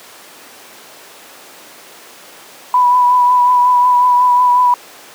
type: tone with vibrato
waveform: sine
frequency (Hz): 987.8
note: B5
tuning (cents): 0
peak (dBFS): -7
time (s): 2.74-4.74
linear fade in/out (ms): 2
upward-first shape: triangle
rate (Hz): 5.5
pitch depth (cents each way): 27
effects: pink hiss -37 dBFS RMS until 5.14 s + high-pass 400 Hz 12 dB/octave